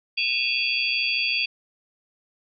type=tone cluster; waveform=sine; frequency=2467 / 2592 / 2725 / 3360 / 4627 Hz; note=D#7 / E7 / F7 / G#7 / D8; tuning=-15 / -30 / -43 / +19 / -27 cents; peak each=-28 dBFS; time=0.17-1.46 s; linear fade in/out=10 ms; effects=none